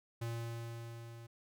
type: tone with level ramp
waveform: square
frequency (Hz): 116.2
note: A#2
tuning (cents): -5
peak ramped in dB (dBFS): -37 to -50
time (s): 0.21-1.27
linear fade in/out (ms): 10
effects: none